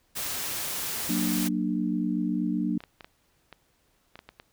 white noise, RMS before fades -32 dBFS, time 0.15-1.49 s, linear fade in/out 20 ms
sine chord, Gb augmented, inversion none, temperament equal with one note detuned, 185 / 233.1 / 297.9 Hz, Gb3 / Bb3 / D4, 0 / 0 / +25 cents, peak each -29 dBFS, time 1.09-2.78 s, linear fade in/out 5 ms
clicks, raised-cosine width 0.3 ms, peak -27 dBFS, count 9, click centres 2.805 / 2.838 / 3.008 / 3.045 / 3.527 / 4.156 / 4.191 / 4.29 / 4.399 s
effects pink hiss -68 dBFS RMS until 4.52 s

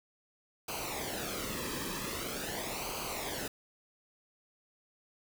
pink noise with flanger, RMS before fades -38 dBFS, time 0.68-3.48 s, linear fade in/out 5 ms, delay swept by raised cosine 0.55 to 1.42 ms, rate 0.44 Hz, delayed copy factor -0.7, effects none

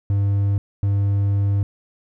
triangle tone pair in turn, 100 / 100 Hz, G2 / G2, +35 / +35 cents, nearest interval unison, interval 0 cents, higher neither, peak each -14 dBFS, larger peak neither, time 0.1-0.58 / 0.83-1.63 s, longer second, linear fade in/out 0 ms, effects none

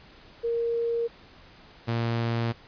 sine / sawtooth tone pair in turn, 466.2 / 116.28 Hz, A#4 / A#2, 0 / -4 cents, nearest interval 2 octaves, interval 2404 cents, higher first, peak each -24 / -21 dBFS, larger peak second, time 0.43-1.08 / 1.87-2.53 s, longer second, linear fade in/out 20 ms, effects pink hiss -52 dBFS RMS until 2.67 s + resampled to 11025 Hz

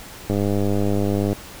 click train, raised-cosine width 2 ms, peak -9 dBFS, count 105, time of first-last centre 0.3-1.33 s, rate 101 Hz, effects pink hiss -39 dBFS RMS until 1.6 s

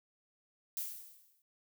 violet noise with exponential decay, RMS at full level -36 dBFS, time 0.77-1.42 s, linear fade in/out 1 ms, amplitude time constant 140 ms, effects none

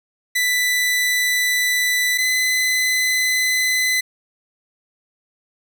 sawtooth tone pair in turn, 1987 / 2018 Hz, B6 / B6, +10 / +37 cents, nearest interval unison, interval 27 cents, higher second, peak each -13 dBFS, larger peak neither, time 0.35-2.18 / 2.18-4.01 s, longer neither, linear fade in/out 10 ms, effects none

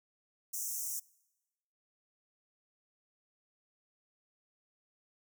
pink high-pass noise, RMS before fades -38 dBFS, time 0.53-1 s, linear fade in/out 10 ms, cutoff 5700 Hz, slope 96 dB/octave, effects noise-tail reverb RT60 1.0 s tail -24 dB re dry

